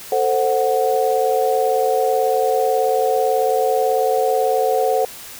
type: chord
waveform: sine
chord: F# diminished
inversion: first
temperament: equal with one note detuned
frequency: 445.1 / 523.3 / 740 Hz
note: A4 / C5 / F#5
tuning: +20 / 0 / 0 cents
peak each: -19 dBFS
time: 0.12-5.05 s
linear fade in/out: 2 ms
effects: white hiss -36 dBFS RMS until 5.39 s